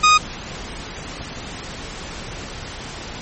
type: tone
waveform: sawtooth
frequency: 1241 Hz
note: D#6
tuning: 5 cents flat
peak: -6 dBFS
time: 0.03-0.18 s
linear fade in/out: 10 ms
effects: pink hiss -32 dBFS RMS until 3.21 s + MP3 32 kbps